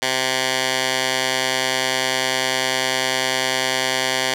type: tone with band-pass filter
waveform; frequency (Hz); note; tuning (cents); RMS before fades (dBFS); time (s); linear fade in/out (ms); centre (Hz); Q
10% pulse; 130; C3; -11; -21; 0.02-4.34; 2; 3800; 0.64
effects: none